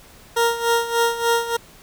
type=tone with tremolo; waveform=20% pulse; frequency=466.2 Hz; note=A#4; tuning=in tune; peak=-10 dBFS; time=0.36-1.57 s; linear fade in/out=10 ms; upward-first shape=sine; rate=3.4 Hz; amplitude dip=75%; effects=pink hiss -47 dBFS RMS until 1.82 s